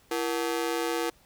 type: ring-modulated tone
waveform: sawtooth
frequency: 405.2 Hz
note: G#4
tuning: 43 cents flat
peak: -20 dBFS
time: 0.11-1.1 s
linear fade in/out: 5 ms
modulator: 68.5 Hz
effects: pink hiss -61 dBFS RMS until 1.25 s